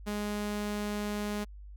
sawtooth tone, 207.7 Hz, G#3, in tune, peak -28 dBFS, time 0.06-1.45 s, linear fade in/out 20 ms, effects added 50 Hz sine -44 dBFS peak until 1.76 s

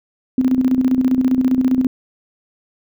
sine tone with tremolo, 257.5 Hz, C4, 28 cents flat, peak -10 dBFS, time 0.38-1.87 s, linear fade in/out 2 ms, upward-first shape square, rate 15 Hz, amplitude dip 60%, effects none

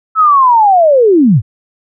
sine linear sweep, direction down, 1318.5 to 87.31 Hz, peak -4 dBFS, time 0.15-1.42 s, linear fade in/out 50 ms, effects none

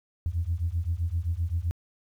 sine beating tone pair, 80.9 / 88.6 Hz, E2 / F2, -32 / +25 cents, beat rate 7.7 Hz, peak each -28 dBFS, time 0.26-1.71 s, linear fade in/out 0 ms, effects tanh soft clip ceiling -18 dBFS + 10-bit

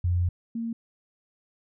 sine tone pair in turn, 88.3 / 229.8 Hz, F2 / A#3, +20 / -25 cents, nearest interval octave + perfect fourth, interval 1655 cents, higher second, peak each -21 / -28 dBFS, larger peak first, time 0.04-0.29 / 0.55-0.73 s, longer first, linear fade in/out 5 ms, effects none

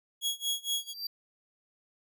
sawtooth tone with tremolo, 3326 Hz, G#7, 2 cents sharp, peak -24 dBFS, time 0.21-0.94 s, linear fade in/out 50 ms, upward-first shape sine, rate 4.3 Hz, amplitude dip 95%
square tone with exponential growth, 4699 Hz, D8, in tune, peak -31 dBFS, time 0.75-1.07 s, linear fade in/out 5 ms, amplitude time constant 68 ms
effects none

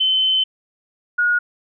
sine tone pair in turn, 3061 / 1444.6 Hz, G7 / F#6, -42 / -42 cents, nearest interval octave + minor second, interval 1300 cents, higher first, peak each -14 dBFS, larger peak neither, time 0-0.44 / 1.18-1.39 s, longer first, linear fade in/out 10 ms, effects none

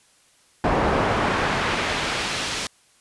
brown noise with band-pass filter sweep, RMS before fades -23 dBFS, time 0.64-2.67 s, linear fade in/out 2 ms, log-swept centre 710 to 5500 Hz, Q 0.73, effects white hiss -58 dBFS RMS until 3 s + resampled to 24000 Hz

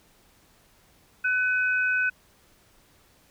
sine tone pair together, 1500 / 2530 Hz, F#6 / D#7, +23 / +28 cents, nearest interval major sixth, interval 905 cents, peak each -22 / -29 dBFS, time 1.24-2.1 s, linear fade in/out 10 ms, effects pink hiss -60 dBFS RMS until 3.3 s

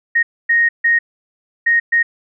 sine tone bursts at uneven times, 1864.7 Hz, A#6, in tune, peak -10 dBFS, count 5, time 0.15-0.23 / 0.49-0.69 / 0.84-0.99 / 1.66-1.8 / 1.92-2.03 s, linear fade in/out 10 ms, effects none

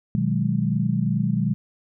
sine chord, G# minor seventh, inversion first, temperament equal, 123.47 / 155.56 / 185 / 207.7 Hz, B2 / D#3 / F#3 / G#3, 0 / 0 / 0 / 0 cents, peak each -25 dBFS, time 0.15-1.54 s, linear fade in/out 0 ms, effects none

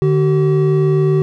triangle tone pair together, 149.6 / 380.9 Hz, D3 / G4, +32 / -50 cents, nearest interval octave + major third, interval 1618 cents, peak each -11 / -12 dBFS, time 0.02-1.22 s, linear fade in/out 0 ms, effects none

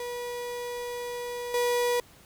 35% pulse tone with level steps, 484.9 Hz, B4, 32 cents flat, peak -31 / -22 dBFS, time 0-2 s, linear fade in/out 2 ms, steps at 1.54 s, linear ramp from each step 2 ms, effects pink hiss -55 dBFS RMS until 2.25 s

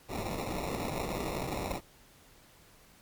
blue noise with sample-and-hold, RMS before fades -35 dBFS, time 0.08-1.81 s, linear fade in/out 50 ms, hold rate 1575 Hz, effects pink hiss -59 dBFS RMS until 3.01 s + MP3 96 kbps

